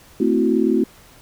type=chord; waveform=sine; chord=F# half-diminished seventh; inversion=first; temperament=equal with one note detuned; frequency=223.5 / 261.6 / 329.6 / 370 Hz; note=A3 / C4 / E4 / F#4; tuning=+27 / 0 / 0 / 0 cents; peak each=-20 dBFS; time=0.2-0.84 s; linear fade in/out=5 ms; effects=pink hiss -48 dBFS RMS until 1.21 s